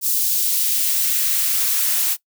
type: noise with high-pass filter sweep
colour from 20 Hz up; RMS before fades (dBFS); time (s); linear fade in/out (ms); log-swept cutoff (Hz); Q
blue; -19; 0.01-2.17; 50; 4900 to 650; 0.8
effects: noise-tail reverb RT60 0.1 s tail -20 dB re dry